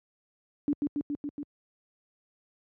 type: tone with echo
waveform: sine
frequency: 290 Hz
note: D4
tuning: 22 cents flat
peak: -23 dBFS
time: 0.68-0.73 s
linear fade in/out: 0 ms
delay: 140 ms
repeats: 5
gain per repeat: -2 dB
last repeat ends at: 1.43 s
effects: high-pass 80 Hz 12 dB/octave